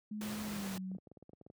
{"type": "tone with pitch glide", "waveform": "sine", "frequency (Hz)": [211.7, 187.52], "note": ["G#3", "F#3"], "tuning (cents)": [33, 23], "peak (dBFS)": -38, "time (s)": [0.11, 0.97], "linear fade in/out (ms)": 5, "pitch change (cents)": -210, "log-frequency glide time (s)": [0.47, 0.77]}
{"type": "noise", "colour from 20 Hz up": "pink", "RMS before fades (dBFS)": -44, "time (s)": [0.21, 0.78], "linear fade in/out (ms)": 2}
{"type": "clicks", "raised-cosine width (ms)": 2, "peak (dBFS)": -40, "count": 12, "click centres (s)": [0.916, 0.95, 0.984, 1.072, 1.116, 1.172, 1.226, 1.294, 1.333, 1.413, 1.465, 1.501]}
{"effects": ["high-pass 100 Hz 12 dB/octave"]}